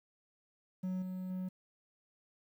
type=tone with level steps; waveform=triangle; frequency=185 Hz; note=F#3; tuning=in tune; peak=-32 / -36 / -34 dBFS; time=0.83-1.49 s; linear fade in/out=10 ms; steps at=1.02 / 1.3 s; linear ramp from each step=2 ms; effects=11-bit